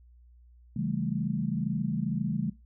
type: chord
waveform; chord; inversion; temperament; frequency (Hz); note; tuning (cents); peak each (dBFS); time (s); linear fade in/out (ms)
sine; A dominant seventh; first; just; 137.5 / 165 / 198 / 220; C#3 / E3 / G3 / A3; -14 / +2 / +18 / 0; -33; 0.76-2.5; 5
effects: noise-tail reverb RT60 0.2 s tail -18 dB re dry + added 60 Hz sine -53 dBFS peak until 2.65 s